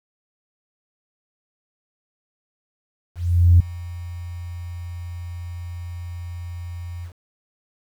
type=tone with ADSR envelope; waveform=sine; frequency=86.9 Hz; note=F2; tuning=8 cents flat; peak=-7 dBFS; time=3.15-7.13 s; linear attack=450 ms; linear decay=4 ms; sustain=-22 dB; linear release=88 ms; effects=tanh soft clip ceiling -3 dBFS + 8-bit